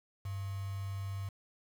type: tone with quantisation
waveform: sine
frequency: 98 Hz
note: G2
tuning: in tune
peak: -36 dBFS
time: 0.25-1.29 s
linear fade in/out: 5 ms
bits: 8
effects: none